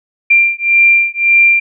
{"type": "beating tone pair", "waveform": "sine", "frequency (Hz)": [2375, 2376.8], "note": ["D7", "D7"], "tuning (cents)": [19, 20], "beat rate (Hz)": 1.8, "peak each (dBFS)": -10, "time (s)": [0.3, 1.6], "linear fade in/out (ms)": 10, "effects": []}